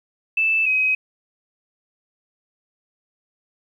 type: tone pair in turn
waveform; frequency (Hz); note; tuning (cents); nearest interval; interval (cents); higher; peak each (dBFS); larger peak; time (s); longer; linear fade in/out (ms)
sine; 2637 / 2531; E7 / D#7; 0 / +29; minor second; 71; first; -16; neither; 0.37-0.66 / 0.66-0.95; neither; 5
effects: 9-bit

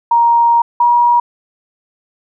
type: tone pair in turn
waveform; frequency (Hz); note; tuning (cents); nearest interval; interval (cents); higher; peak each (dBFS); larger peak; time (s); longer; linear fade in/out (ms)
sine; 938 / 956.6; A#5 / A#5; +11 / +44; unison; 33; second; -7; neither; 0.11-0.62 / 0.8-1.2; first; 5
effects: none

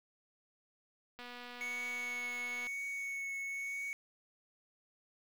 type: click train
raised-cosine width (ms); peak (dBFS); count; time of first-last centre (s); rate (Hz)
0.3; -33; 362; 1.19-2.67; 244
type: tone with vibrato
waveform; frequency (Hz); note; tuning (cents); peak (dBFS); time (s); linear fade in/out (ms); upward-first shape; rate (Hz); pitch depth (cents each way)
triangle; 2217; C#7; 0; -36; 1.61-3.93; 0; triangle; 1; 15
effects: 9-bit

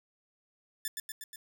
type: tone with echo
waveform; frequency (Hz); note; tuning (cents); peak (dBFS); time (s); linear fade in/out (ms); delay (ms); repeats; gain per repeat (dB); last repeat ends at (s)
5% pulse; 1760; A6; 0; -21; 0.85-0.88; 2; 120; 4; -3; 1.36
effects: none

